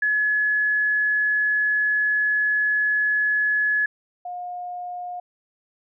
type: tone pair in turn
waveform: sine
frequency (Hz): 1700 / 714.8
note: G#6 / F5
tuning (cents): +40 / +40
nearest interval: octave + minor third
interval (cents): 1500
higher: first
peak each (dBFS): -18 / -29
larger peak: first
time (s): 0.02-3.86 / 4.25-5.2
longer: first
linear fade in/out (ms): 5
effects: none